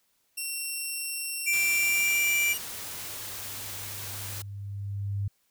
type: tone with pitch glide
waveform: 5% pulse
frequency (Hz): 2725 to 2875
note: F7 to F7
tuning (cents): -43 to +50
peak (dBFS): -23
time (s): 0.37-2.58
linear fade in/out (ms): 10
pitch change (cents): +93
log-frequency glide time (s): 1.65-2.38
type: tone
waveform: square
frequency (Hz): 2349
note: D7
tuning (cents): 0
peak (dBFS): -24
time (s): 1.46-2.54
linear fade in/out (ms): 20
type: noise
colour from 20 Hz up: white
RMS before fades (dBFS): -38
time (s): 1.53-4.42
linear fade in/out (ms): 2
type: tone with exponential growth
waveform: sine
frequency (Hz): 100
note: G2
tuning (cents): +35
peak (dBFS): -26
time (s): 2.19-5.28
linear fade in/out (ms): 5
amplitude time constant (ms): 670
effects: white hiss -71 dBFS RMS until 5.5 s